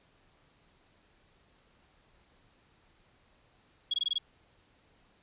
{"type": "tone bursts", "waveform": "sine", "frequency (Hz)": 3322, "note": "G#7", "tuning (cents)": 0, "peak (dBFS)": -26, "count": 6, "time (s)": [3.91, 4.183], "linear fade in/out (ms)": 5, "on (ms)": 28, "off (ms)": 21, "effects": ["pink hiss -66 dBFS RMS until 5.22 s", "resampled to 8000 Hz"]}